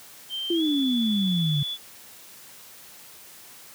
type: tone with pitch glide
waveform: sine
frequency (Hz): 3136 to 3440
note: G7 to A7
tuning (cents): 0 to -40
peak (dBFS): -28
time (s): 0.29-1.78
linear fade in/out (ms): 50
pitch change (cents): +160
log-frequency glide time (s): 0.53-0.64
type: exponential sweep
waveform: sine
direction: down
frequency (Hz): 349.2 to 140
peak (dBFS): -21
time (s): 0.5-1.63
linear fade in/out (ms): 5
effects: white hiss -47 dBFS RMS until 3.74 s + high-pass 80 Hz 12 dB/octave